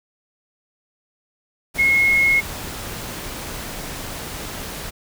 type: tone in noise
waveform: sine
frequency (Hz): 2166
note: C#7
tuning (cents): -41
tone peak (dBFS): -13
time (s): 1.78-2.41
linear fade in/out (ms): 20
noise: pink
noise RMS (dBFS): -31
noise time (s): 1.74-4.91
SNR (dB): +15
effects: none